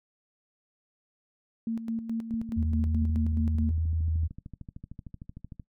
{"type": "tone with tremolo", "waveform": "sine", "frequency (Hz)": 227.1, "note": "A#3", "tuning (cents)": -45, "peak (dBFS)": -27, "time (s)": [1.67, 3.71], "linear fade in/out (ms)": 2, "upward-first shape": "square", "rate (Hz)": 4.7, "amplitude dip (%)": 60}
{"type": "click train", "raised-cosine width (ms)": 5, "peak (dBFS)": -29, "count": 44, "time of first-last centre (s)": [2.34, 5.598], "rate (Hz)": 13.2}
{"type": "tone with vibrato", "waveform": "sine", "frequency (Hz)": 80.8, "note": "E2", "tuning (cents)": -34, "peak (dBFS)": -25, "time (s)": [2.56, 4.28], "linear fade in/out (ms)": 20, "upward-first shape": "square", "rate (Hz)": 8.8, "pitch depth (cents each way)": 14}
{"effects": ["noise-tail reverb RT60 0.1 s tail -19 dB re dry"]}